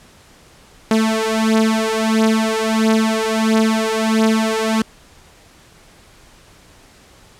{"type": "beating tone pair", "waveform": "sawtooth", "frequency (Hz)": [220.1, 221.6], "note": ["A3", "A3"], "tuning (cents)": [1, 13], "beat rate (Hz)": 1.5, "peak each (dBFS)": -13, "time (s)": [0.91, 4.82], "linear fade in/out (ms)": 2, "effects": ["pink hiss -47 dBFS RMS until 7.39 s", "low-pass 10000 Hz 12 dB/octave"]}